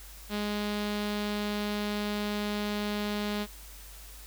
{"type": "tone with low-pass filter", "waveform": "sawtooth", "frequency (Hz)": 207.7, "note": "G#3", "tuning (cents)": 0, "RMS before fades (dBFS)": -32, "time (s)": [0.29, 3.47], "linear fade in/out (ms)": 50, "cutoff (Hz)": 4100, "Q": 2.1, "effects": ["added 50 Hz sine -47 dBFS peak until 4.26 s", "white hiss -50 dBFS RMS until 4.26 s"]}